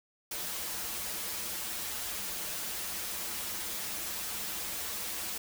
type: noise with comb filter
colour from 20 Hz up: white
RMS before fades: -37 dBFS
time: 0.31-5.38 s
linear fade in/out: 5 ms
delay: 7.5 ms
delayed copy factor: -0.8
effects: none